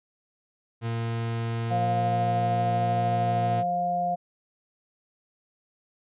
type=tone; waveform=40% pulse; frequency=115.3 Hz; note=A#2; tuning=19 cents flat; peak=-26 dBFS; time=0.81-3.64 s; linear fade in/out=50 ms
type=harmonic tone; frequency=176.2 Hz; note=F3; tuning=16 cents sharp; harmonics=1 / 3 / 4; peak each=-34 / -36 / -24 dBFS; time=1.7-4.16 s; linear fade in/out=20 ms
effects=resampled to 8000 Hz